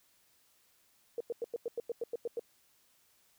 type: tone bursts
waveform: sine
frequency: 469.9 Hz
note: A#4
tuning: 14 cents sharp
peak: -32 dBFS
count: 11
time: 1.18-2.395 s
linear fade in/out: 2 ms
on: 25 ms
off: 94 ms
effects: white hiss -69 dBFS RMS until 3.38 s